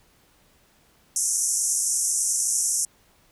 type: band-pass noise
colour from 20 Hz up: pink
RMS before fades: -24 dBFS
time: 1.16-2.85 s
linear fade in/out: 2 ms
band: 5700 to 11000 Hz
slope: 96 dB/octave
effects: pink hiss -60 dBFS RMS until 3.31 s